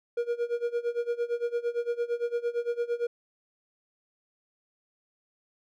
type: tone with tremolo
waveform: triangle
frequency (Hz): 475.1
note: A#4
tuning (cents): +33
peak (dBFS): -22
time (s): 0.17-3.07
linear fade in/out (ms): 5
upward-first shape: sine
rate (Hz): 8.8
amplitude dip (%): 90
effects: none